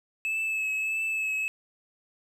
triangle tone with vibrato, 2604 Hz, E7, 22 cents flat, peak -25 dBFS, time 0.25-1.48 s, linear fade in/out 0 ms, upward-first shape triangle, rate 1.6 Hz, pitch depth 26 cents each way, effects none

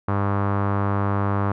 sawtooth tone with low-pass filter, 100 Hz, G2, 35 cents sharp, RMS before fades -22 dBFS, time 0.08-1.52 s, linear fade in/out 5 ms, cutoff 1200 Hz, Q 2.9, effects none

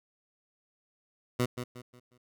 15% pulse tone with echo, 123.47 Hz, B2, in tune, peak -19 dBFS, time 1.39-1.46 s, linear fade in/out 10 ms, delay 180 ms, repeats 4, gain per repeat -9 dB, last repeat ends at 2.18 s, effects none

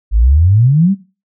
sine exponential sweep, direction up, 48.84 to 207.7 Hz, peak -6 dBFS, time 0.11-0.95 s, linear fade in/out 50 ms, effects noise-tail reverb RT60 0.3 s tail -17 dB re dry

